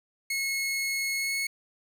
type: tone with pitch glide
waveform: sawtooth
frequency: 2178 to 2192 Hz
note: C#7 to C#7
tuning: -31 to -20 cents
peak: -24 dBFS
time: 0.3-1.47 s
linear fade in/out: 5 ms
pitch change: +11 cents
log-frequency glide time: 1.17-1.33 s
effects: 11-bit